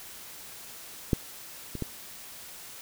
clicks, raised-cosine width 3 ms, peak -9 / -22 / -17 dBFS, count 3, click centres 1.132 / 1.753 / 1.823 s, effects white hiss -45 dBFS RMS until 2.81 s

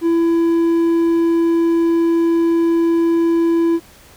triangle tone, 334.3 Hz, E4, 24 cents sharp, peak -10 dBFS, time 0.01-3.8 s, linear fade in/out 50 ms, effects pink hiss -45 dBFS RMS until 4.16 s

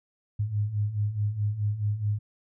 sine beating tone pair, 101.3 / 106 Hz, G#2 / G#2, -43 / +36 cents, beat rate 4.7 Hz, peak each -31 / -26 dBFS, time 0.39-2.19 s, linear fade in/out 10 ms, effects none

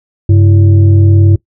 sine tone with frequency modulation, 98 Hz, G2, in tune, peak -3 dBFS, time 0.29-1.36 s, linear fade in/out 5 ms, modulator 235 Hz, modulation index 0.53, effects noise-tail reverb RT60 0.1 s tail -19 dB re dry

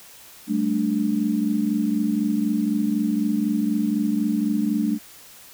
sine chord, G suspended second, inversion none, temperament equal, 196 / 220 / 293.7 Hz, G3 / A3 / D4, 0 / 0 / 0 cents, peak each -26 / -22 / -24 dBFS, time 0.47-4.99 s, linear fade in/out 50 ms, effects white hiss -46 dBFS RMS until 5.53 s

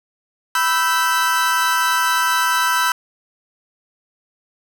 40% pulse chord, E minor, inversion second, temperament equal with one note detuned, 987.8 / 1318.5 / 1550 Hz, B5 / E6 / G6, 0 / 0 / -20 cents, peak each -19 dBFS, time 0.55-2.92 s, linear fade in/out 2 ms, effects none

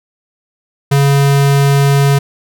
square tone, 140 Hz, C#3, 18 cents sharp, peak -8 dBFS, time 0.91-2.19 s, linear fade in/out 10 ms, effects none

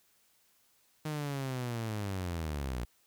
sawtooth linear sweep, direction down, 155.56 to 57.2 Hz, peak -30 dBFS, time 1.05-2.85 s, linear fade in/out 5 ms, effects white hiss -69 dBFS RMS until 3.06 s

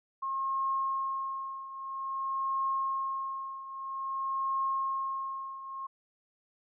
sine tone with tremolo, 1076 Hz, C6, 48 cents sharp, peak -27 dBFS, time 0.22-5.87 s, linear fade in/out 10 ms, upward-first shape triangle, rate 0.51 Hz, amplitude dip 80%, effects none

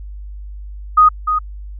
sine tone with echo, 1244.5 Hz, D#6, in tune, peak -5 dBFS, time 0.97-1.09 s, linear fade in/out 10 ms, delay 300 ms, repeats 1, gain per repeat -8 dB, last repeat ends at 1.39 s, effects added 50 Hz sine -28 dBFS peak until 1.79 s

